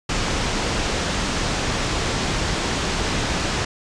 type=low-pass noise; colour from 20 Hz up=pink; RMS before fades=-23 dBFS; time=0.09-3.65 s; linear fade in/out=5 ms; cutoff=7200 Hz; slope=24 dB/octave; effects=resampled to 22050 Hz